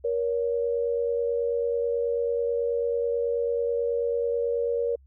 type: tone pair together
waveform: sine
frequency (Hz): 473.8 / 563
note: A#4 / C#5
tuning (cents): +28 / +27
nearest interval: minor third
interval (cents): 299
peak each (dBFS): -24 / -30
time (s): 0.04-4.96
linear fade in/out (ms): 10
effects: added 67 Hz sine -52 dBFS peak until 5.06 s